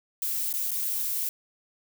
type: noise with dropouts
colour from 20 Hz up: violet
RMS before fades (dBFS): -29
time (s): 0.22-1.29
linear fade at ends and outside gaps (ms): 1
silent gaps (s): 0.528-0.538 / 0.708-0.715
effects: none